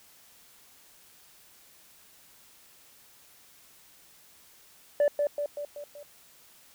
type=tone with echo; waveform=sine; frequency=582 Hz; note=D5; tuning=16 cents flat; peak=-17 dBFS; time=5-5.08 s; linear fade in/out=2 ms; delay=190 ms; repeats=5; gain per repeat=-5 dB; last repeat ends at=6.03 s; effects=tanh soft clip ceiling -19 dBFS + white hiss -57 dBFS RMS until 6.74 s